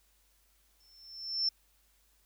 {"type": "tone with exponential growth", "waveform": "sine", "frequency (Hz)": 5360, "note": "E8", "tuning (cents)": 28, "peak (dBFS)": -25, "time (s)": [0.8, 1.49], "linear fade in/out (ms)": 5, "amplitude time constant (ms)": 150, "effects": ["added 50 Hz sine -70 dBFS peak until 2.25 s", "white hiss -70 dBFS RMS until 2.25 s"]}